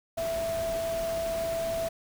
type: tone in noise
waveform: sine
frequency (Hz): 662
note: E5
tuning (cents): +7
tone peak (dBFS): -28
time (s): 0.17-1.89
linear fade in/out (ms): 10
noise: pink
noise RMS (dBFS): -39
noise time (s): 0.17-1.89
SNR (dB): +8
effects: none